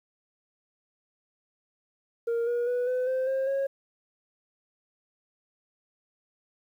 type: tone with pitch steps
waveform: sine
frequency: 466.2 / 478.8 / 491.6 / 504.9 / 518.5 / 532.4 / 546.8 Hz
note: A#4 / A#4 / B4 / B4 / C5 / C5 / C#5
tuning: 0 / +46 / -8 / +38 / -16 / +30 / -24 cents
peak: -22 dBFS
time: 2.27-3.67 s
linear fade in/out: 10 ms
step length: 200 ms
effects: tanh soft clip ceiling -24 dBFS + 10-bit